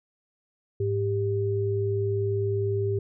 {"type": "tone pair together", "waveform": "sine", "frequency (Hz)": [104.73, 395.4], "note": ["G#2", "G4"], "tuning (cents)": [15, 15], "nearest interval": "octave + major seventh", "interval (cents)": 2300, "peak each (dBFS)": -26, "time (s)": [0.8, 2.99], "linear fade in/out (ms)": 5, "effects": []}